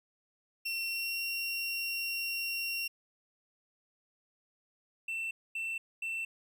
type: tone with pitch glide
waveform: 30% pulse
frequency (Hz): 2718 to 2745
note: F7 to F7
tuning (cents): -48 to -31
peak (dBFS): -30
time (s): 0.65-2.88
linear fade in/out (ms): 10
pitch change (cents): +17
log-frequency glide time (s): 0.83-1.22
type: tone bursts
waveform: triangle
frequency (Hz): 2683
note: E7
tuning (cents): +30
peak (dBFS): -32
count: 3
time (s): 5.08-6.25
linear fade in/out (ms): 5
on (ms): 230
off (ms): 240
effects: 12-bit